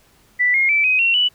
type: tone with pitch steps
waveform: sine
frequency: 1975.5 / 2142 / 2322 / 2518 / 2730 / 2960 Hz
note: B6 / C7 / D7 / D#7 / F7 / F#7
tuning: 0 / +40 / -20 / +20 / -40 / 0 cents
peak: -13 dBFS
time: 0.39-1.29 s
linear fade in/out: 20 ms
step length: 150 ms
effects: pink hiss -55 dBFS RMS until 1.34 s